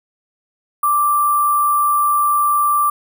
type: tone with sample-and-hold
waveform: sine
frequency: 1174.7 Hz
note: D6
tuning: in tune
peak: -12 dBFS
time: 0.83-2.9 s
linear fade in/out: 5 ms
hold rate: 11025 Hz
effects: none